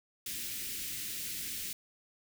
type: band-stop noise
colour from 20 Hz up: white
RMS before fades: -39 dBFS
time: 0.26-1.73 s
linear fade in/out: 2 ms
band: 360 to 1900 Hz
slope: 24 dB/octave
effects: none